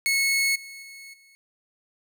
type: tone with level steps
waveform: sawtooth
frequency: 2192 Hz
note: C#7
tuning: 20 cents flat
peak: -17 / -36 / -38 / -50 dBFS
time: 0.06-1.35 s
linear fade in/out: 0 ms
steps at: 0.55 / 0.82 / 1.13 s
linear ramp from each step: 10 ms
effects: none